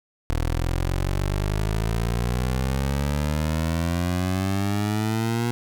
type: exponential sweep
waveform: 20% pulse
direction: up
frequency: 39.59 to 120 Hz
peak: -17 dBFS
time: 0.3-5.51 s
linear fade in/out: 0 ms
effects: none